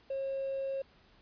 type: tone with hard clipping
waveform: triangle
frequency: 541 Hz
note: C#5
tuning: 42 cents flat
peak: -33 dBFS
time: 0.1-0.82 s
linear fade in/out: 5 ms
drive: 4 dB
effects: pink hiss -63 dBFS RMS until 1.21 s + resampled to 11025 Hz